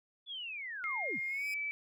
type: linear sweep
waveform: sine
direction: down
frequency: 3480 to 88.4 Hz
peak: -39 dBFS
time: 0.26-1.2 s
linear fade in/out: 50 ms
type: tone with pitch glide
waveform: sine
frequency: 2127 to 2306 Hz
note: C7 to D7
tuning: +28 to -32 cents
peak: -34 dBFS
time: 0.84-1.71 s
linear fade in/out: 0 ms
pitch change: +140 cents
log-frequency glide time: 1.29-1.47 s
type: tone with exponential growth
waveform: sawtooth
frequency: 2500 Hz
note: D#7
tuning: 8 cents sharp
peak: -37 dBFS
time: 1.03-1.54 s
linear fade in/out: 1 ms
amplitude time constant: 110 ms
effects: none